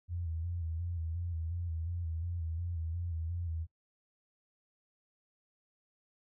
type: tone with vibrato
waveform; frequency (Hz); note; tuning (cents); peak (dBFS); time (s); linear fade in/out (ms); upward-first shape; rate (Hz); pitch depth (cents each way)
sine; 84; E2; +33; -34; 0.08-3.67; 50; square; 2.8; 56
effects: noise-tail reverb RT60 0.1 s tail -20 dB re dry